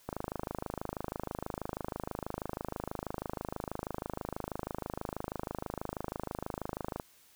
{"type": "click train", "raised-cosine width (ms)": 1, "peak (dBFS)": -21, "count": 182, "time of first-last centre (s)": [0.09, 6.998], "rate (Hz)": 26.2, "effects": ["white hiss -62 dBFS RMS until 7.35 s"]}